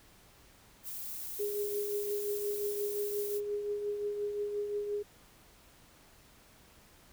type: noise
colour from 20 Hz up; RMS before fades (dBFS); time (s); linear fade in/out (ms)
violet; -41; 0.83-3.41; 50
type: tone with tremolo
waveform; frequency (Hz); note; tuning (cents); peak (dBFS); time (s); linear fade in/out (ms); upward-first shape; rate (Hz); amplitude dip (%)
sine; 412.4; G#4; -12; -30; 1.39-5.03; 10; triangle; 5.7; 50
effects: pink hiss -60 dBFS RMS until 7.12 s